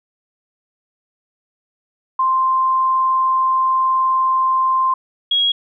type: tone pair in turn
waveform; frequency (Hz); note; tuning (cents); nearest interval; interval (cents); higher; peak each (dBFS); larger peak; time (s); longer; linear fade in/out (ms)
sine; 1046.5 / 3302; C6 / G#7; 0 / -11; octave + minor sixth; 1989; second; -13; neither; 2.19-4.94 / 5.31-5.52; first; 5
effects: none